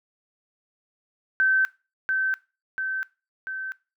sine tone with echo, 1543 Hz, G6, 28 cents flat, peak -17 dBFS, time 1.4-1.65 s, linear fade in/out 0 ms, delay 690 ms, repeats 3, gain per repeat -4 dB, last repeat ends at 3.72 s, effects noise-tail reverb RT60 0.3 s tail -21 dB re dry

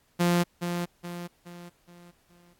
sawtooth tone with echo, 174.3 Hz, F3, 3 cents flat, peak -17 dBFS, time 0.19-0.44 s, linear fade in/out 20 ms, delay 420 ms, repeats 5, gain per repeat -7 dB, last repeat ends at 2.54 s, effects pink hiss -67 dBFS RMS until 2.59 s + AAC 64 kbps

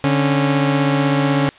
sawtooth tone pair together, 145.2 / 274.3 Hz, D3 / C#4, -19 / -18 cents, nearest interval major seventh, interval 1101 cents, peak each -13 dBFS, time 0.04-1.49 s, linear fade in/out 0 ms, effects white hiss -45 dBFS RMS until 1.58 s + resampled to 8000 Hz

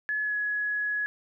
sine tone with pitch glide, 1706 to 1683.5 Hz, G#6 to G#6, +46 to +23 cents, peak -26 dBFS, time 0.09-1.06 s, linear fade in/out 0 ms, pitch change -23 cents, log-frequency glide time 0.22-0.35 s, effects none

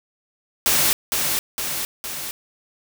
white noise with echo, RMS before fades -18 dBFS, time 0.66-0.93 s, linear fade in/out 0 ms, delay 460 ms, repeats 3, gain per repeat -4 dB, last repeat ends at 2.31 s, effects none

